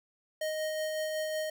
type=tone with tremolo; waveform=square; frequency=622.3 Hz; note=D#5; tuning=in tune; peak=-31 dBFS; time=0.41-1.5 s; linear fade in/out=5 ms; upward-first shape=sine; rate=5.4 Hz; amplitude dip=25%; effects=none